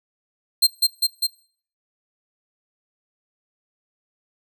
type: tone with echo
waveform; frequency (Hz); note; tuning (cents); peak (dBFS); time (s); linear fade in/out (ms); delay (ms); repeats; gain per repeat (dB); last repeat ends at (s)
sawtooth; 4171; C8; -6; -9; 0.62-0.67; 10; 200; 3; -2; 1.27
effects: noise-tail reverb RT60 0.5 s tail -22 dB re dry